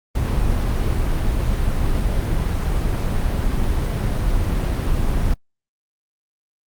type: noise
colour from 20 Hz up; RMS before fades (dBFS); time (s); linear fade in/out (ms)
brown; -19; 0.15-5.34; 5
effects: noise-tail reverb RT60 0.1 s tail -23 dB re dry + Opus 32 kbps